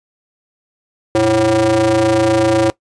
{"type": "ring-modulated tone", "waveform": "square", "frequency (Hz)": 106.5, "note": "G#2", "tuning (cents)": 44, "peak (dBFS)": -8, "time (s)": [1.15, 2.7], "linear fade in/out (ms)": 0, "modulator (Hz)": 440, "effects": ["noise-tail reverb RT60 0.1 s tail -21 dB re dry", "resampled to 22050 Hz"]}